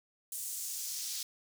pink noise with high-pass filter sweep, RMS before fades -39 dBFS, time 0.32-1.23 s, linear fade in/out 2 ms, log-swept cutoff 8500 to 4700 Hz, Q 1.5, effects none

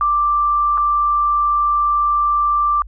sine tone with dropouts, 1177 Hz, D6, 3 cents sharp, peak -13 dBFS, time 0.01-2.82 s, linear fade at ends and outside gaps 1 ms, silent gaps 0.775-0.779 s, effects added 50 Hz sine -33 dBFS peak until 2.87 s

